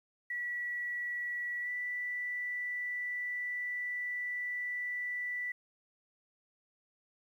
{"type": "tone with pitch glide", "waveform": "sine", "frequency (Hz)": [1941, 1970.4], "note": ["B6", "B6"], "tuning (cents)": [-31, -5], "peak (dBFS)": -34, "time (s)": [0.3, 5.52], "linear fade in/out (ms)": 5, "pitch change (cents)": 26, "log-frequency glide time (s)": [1.61, 1.69], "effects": ["11-bit"]}